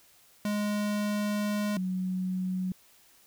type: tone pair in turn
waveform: square / sine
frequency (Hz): 207.7 / 185.04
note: G#3 / F#3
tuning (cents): 0 / 0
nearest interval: major second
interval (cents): 200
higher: first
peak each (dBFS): -28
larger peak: neither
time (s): 0.45-1.77 / 1.77-2.72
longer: first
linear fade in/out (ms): 2
effects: white hiss -60 dBFS RMS until 3.26 s